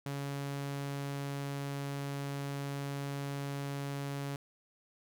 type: tone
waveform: sawtooth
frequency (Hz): 140.4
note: C#3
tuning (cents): +22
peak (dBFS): -32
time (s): 0.06-4.36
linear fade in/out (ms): 2
effects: none